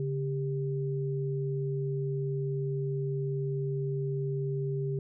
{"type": "tone pair together", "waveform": "sine", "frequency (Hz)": [140.5, 396.8], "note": ["C#3", "G4"], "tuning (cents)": [24, 21], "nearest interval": "octave + tritone", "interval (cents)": 1797, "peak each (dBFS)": [-30, -34], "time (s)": [0, 4.99], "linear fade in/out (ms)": 2, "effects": []}